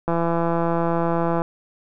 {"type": "click train", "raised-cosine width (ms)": 1, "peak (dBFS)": -9, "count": 226, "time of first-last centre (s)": [0.08, 1.419], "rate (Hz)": 168, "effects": []}